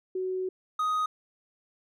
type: tone pair in turn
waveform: sine / triangle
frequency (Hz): 372.5 / 1249.6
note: F#4 / D#6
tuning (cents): +12 / +7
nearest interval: octave + major sixth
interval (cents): 2095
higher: second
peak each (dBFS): -28 / -23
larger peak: second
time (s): 0.15-0.49 / 0.79-1.06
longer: first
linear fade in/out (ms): 5
effects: none